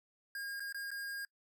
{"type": "tone with dropouts", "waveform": "square", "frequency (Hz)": 1621, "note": "G#6", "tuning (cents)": -42, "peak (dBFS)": -40, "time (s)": [0.35, 1.25], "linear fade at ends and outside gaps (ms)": 2, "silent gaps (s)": [[0.597, 0.603], [0.725, 0.745], [0.906, 0.914]], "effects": ["noise-tail reverb RT60 0.1 s tail -25 dB re dry"]}